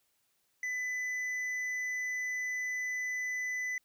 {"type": "tone with hard clipping", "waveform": "sine", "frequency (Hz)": 2000, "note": "B6", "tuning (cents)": 21, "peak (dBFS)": -34, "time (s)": [0.63, 3.78], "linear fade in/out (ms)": 2, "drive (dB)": 5, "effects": ["white hiss -75 dBFS RMS until 3.84 s"]}